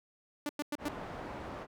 sawtooth tone bursts, 293.7 Hz, D4, in tune, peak -29 dBFS, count 4, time 0.46-0.885 s, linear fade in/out 2 ms, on 32 ms, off 99 ms
white low-pass noise, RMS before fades -43 dBFS, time 0.78-1.67 s, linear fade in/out 50 ms, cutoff 940 Hz, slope 12 dB/octave
effects none

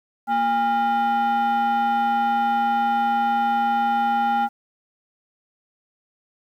sine tone with frequency modulation, 813 Hz, G#5, 37 cents flat, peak -15 dBFS, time 0.27-4.49 s, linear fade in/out 50 ms, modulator 580 Hz, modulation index 0.59, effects tanh soft clip ceiling -17 dBFS + 9-bit

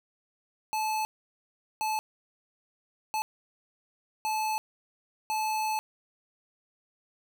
square tone bursts at uneven times, 867 Hz, A5, 26 cents flat, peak -28 dBFS, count 5, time 0.73-1.05 / 1.81-1.99 / 3.14-3.22 / 4.25-4.58 / 5.3-5.79 s, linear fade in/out 0 ms, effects none

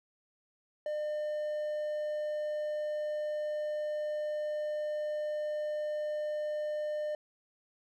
triangle tone, 603 Hz, D5, 46 cents sharp, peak -30 dBFS, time 0.86-7.15 s, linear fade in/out 2 ms, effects none

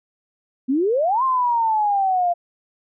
sine exponential two-way sweep, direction up then down, 246.9 to 1066 to 687 Hz, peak -16 dBFS, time 0.68-2.34 s, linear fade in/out 20 ms, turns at 1.23 s, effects none

